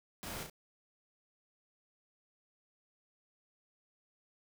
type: noise with echo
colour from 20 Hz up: pink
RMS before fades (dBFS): -44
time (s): 0.23-0.43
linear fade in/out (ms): 0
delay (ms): 34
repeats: 2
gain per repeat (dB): -4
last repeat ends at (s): 0.498
effects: none